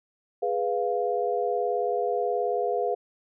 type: chord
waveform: sine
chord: F diminished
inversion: first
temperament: equal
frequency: 415.3 / 493.9 / 698.5 Hz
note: Ab4 / Cb5 / F5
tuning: 0 / 0 / 0 cents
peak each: -28 dBFS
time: 0.42-2.95 s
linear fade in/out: 10 ms
effects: none